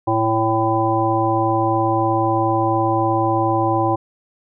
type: harmonic tone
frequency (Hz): 111.5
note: A2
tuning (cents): +23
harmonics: 1 / 3 / 5 / 7 / 9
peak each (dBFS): -23 / -20 / -24 / -20 / -22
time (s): 0.07-3.96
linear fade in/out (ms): 10
effects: none